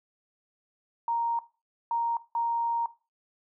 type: tone bursts at uneven times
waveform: sine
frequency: 932.3 Hz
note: A#5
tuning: in tune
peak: -25 dBFS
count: 3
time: 1.08-1.39 / 1.91-2.17 / 2.35-2.86 s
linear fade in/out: 2 ms
effects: noise-tail reverb RT60 0.3 s tail -17 dB re dry